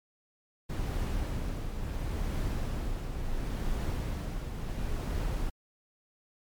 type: noise with tremolo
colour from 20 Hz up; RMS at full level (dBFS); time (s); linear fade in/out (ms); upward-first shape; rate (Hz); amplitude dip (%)
brown; -30; 0.69-5.5; 10; triangle; 0.72; 50
effects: MP3 96 kbps